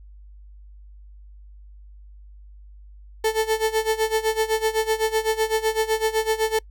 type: tone with tremolo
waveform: 35% pulse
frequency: 440 Hz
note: A4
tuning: in tune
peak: -15 dBFS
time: 3.24-6.59 s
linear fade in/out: 5 ms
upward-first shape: sine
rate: 7.9 Hz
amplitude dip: 85%
effects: noise-tail reverb RT60 0.1 s tail -26 dB re dry + added 50 Hz sine -42 dBFS peak until 6.7 s